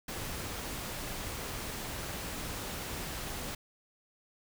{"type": "noise", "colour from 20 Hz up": "pink", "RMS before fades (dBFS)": -39, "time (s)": [0.08, 3.55], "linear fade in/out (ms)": 5, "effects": []}